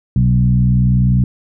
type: tone with frequency modulation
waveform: sine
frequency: 126.6 Hz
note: B2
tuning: 43 cents sharp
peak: -9 dBFS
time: 0.16-1.24 s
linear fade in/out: 2 ms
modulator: 60.3 Hz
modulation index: 1
effects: none